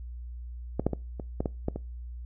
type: clicks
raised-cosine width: 2 ms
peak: -13 / -10 / -16 / -22 / -15 / -15 / -14 / -20 dBFS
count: 8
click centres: 0.796 / 0.866 / 0.933 / 1.198 / 1.405 / 1.458 / 1.684 / 1.76 s
effects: noise-tail reverb RT60 0.3 s tail -23 dB re dry + added 60 Hz sine -37 dBFS peak until 2.25 s